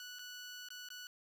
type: tone with dropouts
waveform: 15% pulse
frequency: 1477 Hz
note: F#6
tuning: 3 cents flat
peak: -40 dBFS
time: 0-1.07 s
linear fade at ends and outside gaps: 1 ms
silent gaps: 0.187-0.192 / 0.687-0.704 / 0.888-0.903 s
effects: none